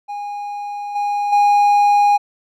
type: tone with level steps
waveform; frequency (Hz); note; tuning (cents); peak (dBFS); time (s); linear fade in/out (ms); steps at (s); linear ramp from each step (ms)
triangle; 820; G#5; -22; -22 / -15 / -8; 0.08-2.18; 20; 0.95 / 1.32; 10
effects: none